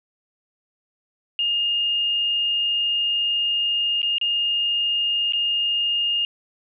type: tone with dropouts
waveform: sine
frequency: 2833 Hz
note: F7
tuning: 24 cents sharp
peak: -19 dBFS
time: 1.39-6.25 s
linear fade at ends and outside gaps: 1 ms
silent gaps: 4.018-4.029 / 4.183-4.213 / 5.323-5.334 s
effects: none